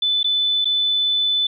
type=tone with dropouts; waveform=sine; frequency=3503 Hz; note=A7; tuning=8 cents flat; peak=-16 dBFS; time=0.02-1.47 s; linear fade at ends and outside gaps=5 ms; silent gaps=0.231-0.243 / 0.646-0.654 s; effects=none